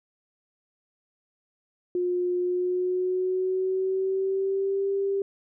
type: tone with pitch glide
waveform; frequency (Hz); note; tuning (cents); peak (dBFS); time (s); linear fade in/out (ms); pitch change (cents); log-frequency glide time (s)
sine; 357.5 to 394.4; F4 to G4; +41 to +11; -23; 1.95-5.22; 2; +170; 2.39-4.89
effects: none